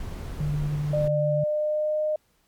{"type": "noise", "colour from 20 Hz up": "brown", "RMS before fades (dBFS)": -34, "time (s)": [0, 1.08], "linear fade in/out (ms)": 2}
{"type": "tone with vibrato", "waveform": "sine", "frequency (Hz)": 147.8, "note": "D3", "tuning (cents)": 11, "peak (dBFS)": -24, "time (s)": [0.4, 1.44], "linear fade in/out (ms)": 5, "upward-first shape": "triangle", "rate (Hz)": 7.2, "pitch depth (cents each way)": 12}
{"type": "tone with pitch glide", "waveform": "sine", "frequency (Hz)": [600, 612.3], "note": ["D5", "D#5"], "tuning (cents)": [37, -28], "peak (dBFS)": -22, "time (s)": [0.93, 2.16], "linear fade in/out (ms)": 5, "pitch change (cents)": 35, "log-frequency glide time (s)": [1.33, 2.02]}
{"effects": ["pink hiss -67 dBFS RMS until 2.47 s", "MP3 96 kbps"]}